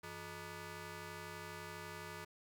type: ring-modulated tone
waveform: 10% pulse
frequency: 261.6 Hz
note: C4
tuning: in tune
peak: -35 dBFS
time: 0.03-2.25 s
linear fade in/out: 10 ms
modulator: 690 Hz
effects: none

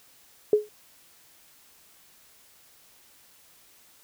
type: tone with exponential decay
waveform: sine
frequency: 421.6 Hz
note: G#4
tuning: 26 cents sharp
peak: -12 dBFS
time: 0.53-0.69 s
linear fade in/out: 2 ms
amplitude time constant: 33 ms
effects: white hiss -57 dBFS RMS until 4.03 s

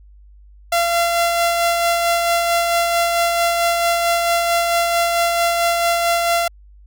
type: tone with tremolo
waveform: sawtooth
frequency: 684 Hz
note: F5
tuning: 36 cents flat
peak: -10 dBFS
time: 0.72-6.48 s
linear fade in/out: 5 ms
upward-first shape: sine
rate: 4.5 Hz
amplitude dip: 30%
effects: added 50 Hz sine -42 dBFS peak until 6.86 s

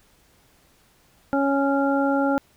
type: harmonic tone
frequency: 277.2 Hz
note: C#4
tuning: in tune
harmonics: 1 / 2 / 3 / 5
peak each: -21 / -24 / -26 / -28 dBFS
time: 1.33-2.38 s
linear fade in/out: 0 ms
effects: pink hiss -59 dBFS RMS until 2.56 s

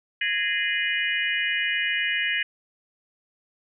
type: tone cluster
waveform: sine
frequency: 1668 / 1840 / 2067 / 2460 / 2923 Hz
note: G#6 / A#6 / C7 / D#7 / F#7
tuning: +7 / -23 / -22 / -20 / -22 cents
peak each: -29 dBFS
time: 0.21-2.43 s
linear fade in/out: 5 ms
effects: none

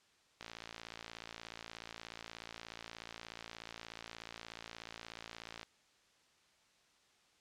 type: click train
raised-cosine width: 0.2 ms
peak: -28 dBFS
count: 297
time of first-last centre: 0.41-5.63 s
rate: 56.7 Hz
effects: white hiss -70 dBFS RMS until 7.4 s + low-pass 6000 Hz 12 dB/octave

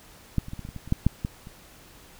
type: clicks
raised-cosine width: 5 ms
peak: -10 / -26 / -22 / -24 / -25 / -26 / -24 / -28 / -9 / -6 / -15 / -29 dBFS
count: 12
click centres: 0.383 / 0.484 / 0.534 / 0.593 / 0.651 / 0.689 / 0.763 / 0.876 / 0.924 / 1.066 / 1.249 / 1.471 s
effects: pink hiss -51 dBFS RMS until 2.19 s

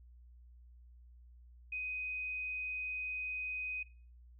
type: tone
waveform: sine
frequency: 2505 Hz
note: D#7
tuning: 11 cents sharp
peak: -37 dBFS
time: 1.72-3.83 s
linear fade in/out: 5 ms
effects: noise-tail reverb RT60 0.4 s tail -18 dB re dry + added 60 Hz sine -55 dBFS peak until 4.39 s

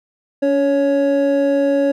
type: tone pair together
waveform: triangle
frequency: 282.5 / 555.9 Hz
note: C#4 / C#5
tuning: +33 / +5 cents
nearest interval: octave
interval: 1172 cents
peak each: -15 / -13 dBFS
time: 0.42-1.92 s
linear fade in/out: 10 ms
effects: none

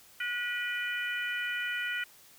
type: harmonic tone with a mistuned harmonic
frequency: 485.1 Hz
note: B4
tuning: 31 cents flat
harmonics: 3 / 4 / 5 / 6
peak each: -34 / -36 / -38 / -40 dBFS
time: 0.2-2.04 s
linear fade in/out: 5 ms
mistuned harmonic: 6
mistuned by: +47 cents
effects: white hiss -57 dBFS RMS until 2.38 s

